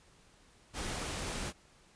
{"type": "noise", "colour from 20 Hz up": "pink", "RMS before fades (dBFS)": -38, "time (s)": [0.73, 1.53], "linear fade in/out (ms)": 50, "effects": ["pink hiss -63 dBFS RMS until 1.95 s", "resampled to 22050 Hz"]}